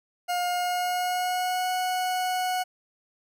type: tone with pitch glide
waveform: 40% pulse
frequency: 712 to 735.4 Hz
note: F5 to F#5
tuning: +33 to -11 cents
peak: -24 dBFS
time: 0.28-2.64 s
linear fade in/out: 20 ms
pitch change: +56 cents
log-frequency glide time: 0.46-1.7 s
effects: none